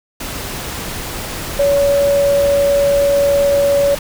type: tone in noise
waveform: sine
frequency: 565 Hz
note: C#5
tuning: 33 cents sharp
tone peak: -10 dBFS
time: 1.59-3.95 s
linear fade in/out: 5 ms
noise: pink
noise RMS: -25 dBFS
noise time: 0.2-3.99 s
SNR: +12 dB
effects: none